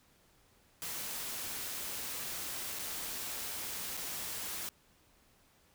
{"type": "noise with dropouts", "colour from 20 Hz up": "white", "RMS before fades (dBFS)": -40, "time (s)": [0.82, 4.69], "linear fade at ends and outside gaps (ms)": 0, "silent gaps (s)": [[2.788, 2.793], [3.969, 3.974]], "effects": ["pink hiss -67 dBFS RMS until 5.74 s"]}